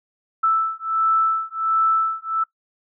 sine beating tone pair, 1318.5 / 1319.9 Hz, E6 / E6, 0 / +2 cents, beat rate 1.4 Hz, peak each -20 dBFS, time 0.43-2.44 s, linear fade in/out 10 ms, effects noise-tail reverb RT60 0.1 s tail -19 dB re dry

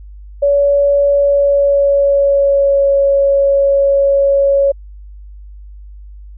sine tone with pitch glide, 567 to 556 Hz, C#5 to C#5, +39 to +5 cents, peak -8 dBFS, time 0.42-4.72 s, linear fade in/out 10 ms, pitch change -34 cents, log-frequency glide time 1.11-2.9 s, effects added 50 Hz sine -31 dBFS peak until 6.37 s

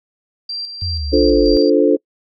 sine tone with tremolo, 4720 Hz, D8, 8 cents sharp, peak -22 dBFS, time 0.49-1.7 s, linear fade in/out 5 ms, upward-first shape square, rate 3.1 Hz, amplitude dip 50%
sine exponential sweep, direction down, 92.5 to 44.36 Hz, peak -20 dBFS, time 0.82-1.57 s, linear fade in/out 0 ms
sine chord, D minor seventh, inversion none, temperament equal, 293.7 / 349.2 / 440 / 523.3 Hz, D4 / F4 / A4 / C5, 0 / 0 / 0 / 0 cents, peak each -14 / -16 / -14 / -17 dBFS, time 1.12-1.97 s, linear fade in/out 20 ms
effects noise-tail reverb RT60 0.1 s tail -26 dB re dry

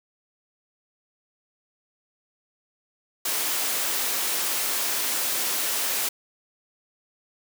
white high-pass noise, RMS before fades -26 dBFS, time 3.25-6.09 s, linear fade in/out 5 ms, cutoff 290 Hz, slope 12 dB/octave, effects none

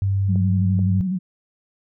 sine tone, 98 Hz, G2, in tune, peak -17 dBFS, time 0.02-1.01 s, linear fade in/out 0 ms
sine tone with vibrato, 185 Hz, F#3, in tune, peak -20 dBFS, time 0.28-1.19 s, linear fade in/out 20 ms, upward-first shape square, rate 12 Hz, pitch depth 54 cents each way
clicks, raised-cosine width 2 ms, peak -23 dBFS, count 2, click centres 0.358 / 0.792 s
effects none

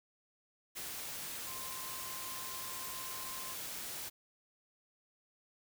sine tone in noise, 1046.5 Hz, C6, in tune, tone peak -49 dBFS, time 1.46-3.55 s, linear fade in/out 20 ms, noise white, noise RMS -43 dBFS, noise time 0.75-4.1 s, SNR -9 dB, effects none

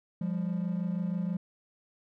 triangle tone pair together, 174.61 / 200.8 Hz, F3 / G3, 0 / +42 cents, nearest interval major second, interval 242 cents, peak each -28 / -31 dBFS, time 0.21-1.37 s, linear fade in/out 5 ms, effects tanh soft clip ceiling -21 dBFS

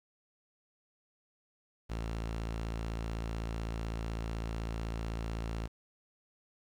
sawtooth tone, 55.9 Hz, A1, 28 cents sharp, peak -31 dBFS, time 1.89-5.68 s, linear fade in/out 20 ms, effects low-pass 7000 Hz 12 dB/octave + 10-bit

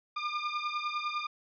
sawtooth beating tone pair, 1200 / 1209.9 Hz, D6 / D#6, +37 / -49 cents, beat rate 9.9 Hz, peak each -31 / -31 dBFS, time 0.16-1.27 s, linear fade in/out 10 ms, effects resampled to 11025 Hz

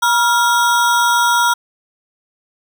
square ring-modulated tone, 1174.7 Hz, D6, in tune, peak -9 dBFS, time 0.02-1.54 s, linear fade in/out 10 ms, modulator 216 Hz, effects none

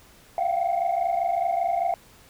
sine tone cluster, 680 / 705 / 773 Hz, F5 / F5 / G5, -46 / +16 / -24 cents, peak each -25 / -24 / -25 dBFS, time 0.38-1.94 s, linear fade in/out 2 ms, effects tanh soft clip ceiling -17 dBFS + pink hiss -53 dBFS RMS until 2.29 s

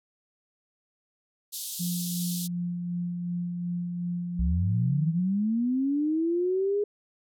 white band-pass noise, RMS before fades -36 dBFS, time 1.52-2.48 s, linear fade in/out 20 ms, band 3300 to 15000 Hz, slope 48 dB/octave
sine tone with tremolo, 175.2 Hz, F3, 6 cents sharp, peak -27 dBFS, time 1.79-5.21 s, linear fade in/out 20 ms, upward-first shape sine, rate 2.7 Hz, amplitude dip 30%
sine linear sweep, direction up, 58.9 to 417.3 Hz, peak -23 dBFS, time 4.39-6.84 s, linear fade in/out 5 ms
effects none

